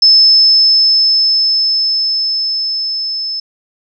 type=tone with level ramp; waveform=sine; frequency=5240 Hz; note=E8; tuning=11 cents flat; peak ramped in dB=-3 to -17 dBFS; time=0.02-3.4 s; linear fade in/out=5 ms; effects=none